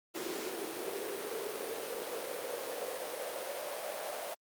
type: noise with high-pass filter sweep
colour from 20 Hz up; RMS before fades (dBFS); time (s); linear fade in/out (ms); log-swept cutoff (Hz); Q
pink; -39; 0.14-4.35; 20; 360 to 610; 5
effects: Opus 48 kbps